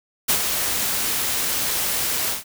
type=noise with ADSR envelope; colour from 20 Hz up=white; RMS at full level=-17 dBFS; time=0.28-2.44 s; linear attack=17 ms; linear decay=81 ms; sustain=-6 dB; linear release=140 ms; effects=none